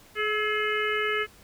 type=harmonic tone with a mistuned harmonic; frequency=424.5 Hz; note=G#4; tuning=38 cents sharp; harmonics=1 / 3 / 4 / 5 / 6 / 7; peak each=-29 / -31 / -31 / -30 / -37 / -35 dBFS; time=0.15-1.27 s; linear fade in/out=50 ms; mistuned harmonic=3; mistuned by=+36 cents; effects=pink hiss -54 dBFS RMS until 1.43 s